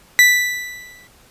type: tone with exponential decay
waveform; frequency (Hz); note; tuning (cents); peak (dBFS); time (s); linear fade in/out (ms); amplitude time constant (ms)
40% pulse; 1975.5; B6; 0; -5; 0.19-1.07; 0; 190
effects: pink hiss -50 dBFS RMS until 1.3 s + resampled to 32000 Hz